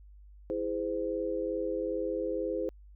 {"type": "chord", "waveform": "sine", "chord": "E augmented", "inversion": "none", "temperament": "just", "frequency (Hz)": [329.6, 412, 515], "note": ["E4", "G#4", "B#4"], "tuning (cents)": [0, -14, -28], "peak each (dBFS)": [-35, -35, -33], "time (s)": [0.5, 2.69], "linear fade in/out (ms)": 0, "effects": ["added 50 Hz sine -50 dBFS peak until 2.95 s"]}